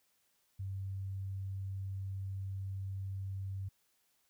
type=tone; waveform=sine; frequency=96.7 Hz; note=G2; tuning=23 cents flat; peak=-37 dBFS; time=0.59-3.69 s; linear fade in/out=10 ms; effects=white hiss -75 dBFS RMS until 4.29 s